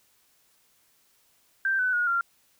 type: tone with pitch steps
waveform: sine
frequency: 1568 / 1504.1 / 1442.9 / 1384.1 Hz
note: G6 / F#6 / F#6 / F6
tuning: 0 / +28 / -44 / -16 cents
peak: -22 dBFS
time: 1.65-2.21 s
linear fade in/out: 2 ms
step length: 140 ms
effects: white hiss -65 dBFS RMS until 2.59 s